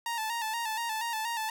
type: tone with vibrato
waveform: sawtooth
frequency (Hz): 904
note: A5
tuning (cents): +47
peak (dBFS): -27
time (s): 0.06-1.5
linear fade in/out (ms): 2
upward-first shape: square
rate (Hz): 4.2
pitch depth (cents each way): 56
effects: none